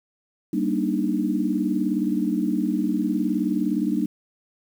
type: chord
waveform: sine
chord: Eb major seventh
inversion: first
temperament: just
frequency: 194.45 / 233.3 / 291.7 / 311.1 Hz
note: G3 / Bb3 / D4 / Eb4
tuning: -14 / +2 / -12 / 0 cents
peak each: -26 dBFS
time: 0.53-4.06 s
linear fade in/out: 5 ms
effects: 8-bit